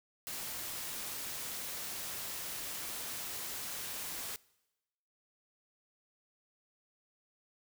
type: noise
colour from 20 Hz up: white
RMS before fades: -41 dBFS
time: 0.27-4.36 s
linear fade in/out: 0 ms
effects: noise-tail reverb RT60 1.0 s tail -23 dB re dry